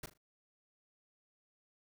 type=noise with echo; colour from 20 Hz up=pink; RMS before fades=-44 dBFS; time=0.03-0.06 s; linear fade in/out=5 ms; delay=39 ms; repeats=3; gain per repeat=-11 dB; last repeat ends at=0.177 s; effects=none